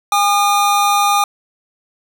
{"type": "tone pair together", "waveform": "square", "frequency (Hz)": [812, 1215.7], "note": ["G#5", "D#6"], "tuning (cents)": [-39, -41], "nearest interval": "perfect fifth", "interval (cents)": 698, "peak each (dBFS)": -15, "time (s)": [0.12, 1.24], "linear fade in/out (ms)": 2, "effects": []}